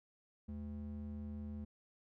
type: ring-modulated tone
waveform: triangle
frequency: 146.83 Hz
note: D3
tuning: in tune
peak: -37 dBFS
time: 0.48-1.65 s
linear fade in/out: 10 ms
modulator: 67.1 Hz
effects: none